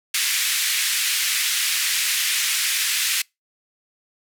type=band-pass noise; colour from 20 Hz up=pink; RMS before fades=-22 dBFS; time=0.14-3.22 s; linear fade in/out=5 ms; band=1900 to 14000 Hz; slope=24 dB/octave; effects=noise-tail reverb RT60 0.2 s tail -26 dB re dry

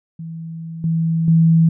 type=tone with level steps; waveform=sine; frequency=163.7 Hz; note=E3; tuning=12 cents flat; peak=-27 / -15 / -9 dBFS; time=0.19-1.69 s; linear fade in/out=5 ms; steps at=0.84 / 1.28 s; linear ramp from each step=2 ms; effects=none

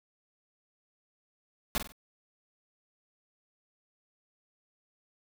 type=noise with echo; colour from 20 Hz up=pink; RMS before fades=-30 dBFS; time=1.75-1.78 s; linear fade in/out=0 ms; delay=47 ms; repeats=3; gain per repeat=-8 dB; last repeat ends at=1.921 s; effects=none

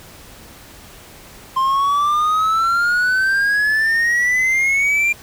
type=exponential sweep; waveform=triangle; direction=up; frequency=1046.5 to 2397 Hz; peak=-12 dBFS; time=1.56-5.13 s; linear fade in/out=10 ms; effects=pink hiss -41 dBFS RMS until 5.22 s

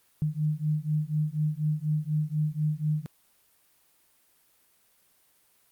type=beating tone pair; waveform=sine; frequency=150.5 / 154.6 Hz; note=D3 / D#3; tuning=+43 / -11 cents; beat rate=4.1 Hz; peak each=-28 dBFS; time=0.22-3.06 s; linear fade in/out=0 ms; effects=white hiss -65 dBFS RMS until 5.71 s + Opus 32 kbps

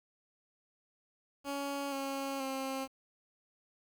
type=tone with pitch steps; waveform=15% pulse; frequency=280.3 / 273.6 / 267 Hz; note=C#4 / C#4 / C4; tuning=+19 / -23 / +35 cents; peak=-29 dBFS; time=1.44-2.88 s; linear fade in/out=50 ms; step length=480 ms; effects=10-bit

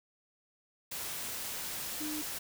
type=tone in noise; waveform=sine; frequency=303.8 Hz; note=D#4; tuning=41 cents flat; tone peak=-37 dBFS; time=2-2.22 s; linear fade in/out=10 ms; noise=white; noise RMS=-39 dBFS; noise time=0.91-2.39 s; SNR=-1 dB; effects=none

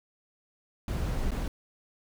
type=noise with dropouts; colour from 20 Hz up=brown; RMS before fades=-30 dBFS; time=0.88-1.48 s; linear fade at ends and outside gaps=2 ms; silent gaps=1.308-1.316 s; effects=none

